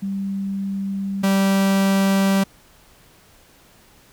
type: tone pair in turn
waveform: sine / 45% pulse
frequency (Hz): 196 / 194.76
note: G3 / G3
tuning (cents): 0 / -11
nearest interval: unison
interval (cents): 11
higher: first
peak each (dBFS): -22 / -15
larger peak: second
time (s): 0.02-1.23 / 1.23-2.44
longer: neither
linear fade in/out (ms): 10
effects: pink hiss -52 dBFS RMS until 4.12 s